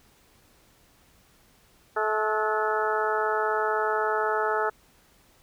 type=harmonic tone with a mistuned harmonic; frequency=216 Hz; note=A3; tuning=32 cents flat; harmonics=2 / 3 / 4 / 5 / 6 / 7 / 8; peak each=-28 / -32 / -29 / -37 / -29 / -32 / -36 dBFS; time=1.96-4.7 s; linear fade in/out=10 ms; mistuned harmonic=7; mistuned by=-52 cents; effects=pink hiss -60 dBFS RMS until 5.42 s